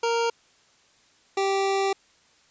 25% pulse tone pair in turn, 464.6 / 390.7 Hz, A#4 / G4, -6 / -6 cents, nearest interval minor third, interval 300 cents, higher first, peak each -18 dBFS, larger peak neither, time 0.03-0.3 / 1.37-1.93 s, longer second, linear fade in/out 5 ms, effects white hiss -60 dBFS RMS until 2.5 s + resampled to 16000 Hz

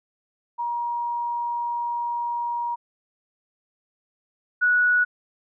sine tone pair in turn, 950 / 1467.5 Hz, A#5 / F#6, +33 / -15 cents, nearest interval minor sixth, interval 752 cents, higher second, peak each -24 / -16 dBFS, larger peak second, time 0.58-2.76 / 4.61-5.05 s, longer first, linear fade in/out 20 ms, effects none

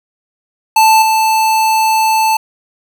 square tone with level steps, 880 Hz, A5, in tune, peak -6 / -10 dBFS, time 0.76-2.37 s, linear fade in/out 5 ms, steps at 1.02 s, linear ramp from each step 2 ms, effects none

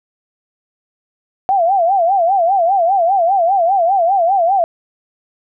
sine tone with vibrato, 728 Hz, F#5, 28 cents flat, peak -10 dBFS, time 1.49-4.64 s, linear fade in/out 0 ms, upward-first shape sine, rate 5 Hz, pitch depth 170 cents each way, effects none

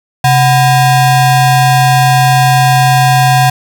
square ring-modulated tone, 436.3 Hz, A4, 15 cents flat, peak -3 dBFS, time 0.24-3.5 s, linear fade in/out 5 ms, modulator 304 Hz, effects none

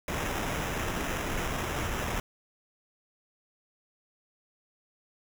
pink noise with sample-and-hold, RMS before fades -32 dBFS, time 0.08-2.2 s, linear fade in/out 2 ms, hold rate 4410 Hz, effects none

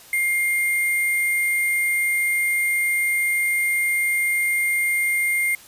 sine tone with sample-and-hold, 2118 Hz, C7, 21 cents sharp, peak -18 dBFS, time 0.13-5.55 s, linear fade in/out 2 ms, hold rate 11025 Hz, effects white hiss -46 dBFS RMS until 5.67 s + resampled to 32000 Hz

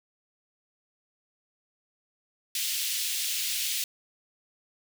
pink high-pass noise, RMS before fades -30 dBFS, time 2.55-3.84 s, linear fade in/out 2 ms, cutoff 2700 Hz, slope 24 dB/octave, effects none

